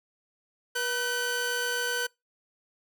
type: tone pair together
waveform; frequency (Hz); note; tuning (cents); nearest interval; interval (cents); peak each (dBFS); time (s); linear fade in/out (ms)
sawtooth; 483.3 / 1517.6; B4 / F#6; -38 / +43; octave + minor sixth; 1981; -29 / -25; 0.75-2.07; 10
effects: noise-tail reverb RT60 0.2 s tail -24 dB re dry